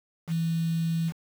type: tone with quantisation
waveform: sine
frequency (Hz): 164.81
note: E3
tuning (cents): 0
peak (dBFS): -24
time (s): 0.27-1.13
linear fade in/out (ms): 50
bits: 7
effects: none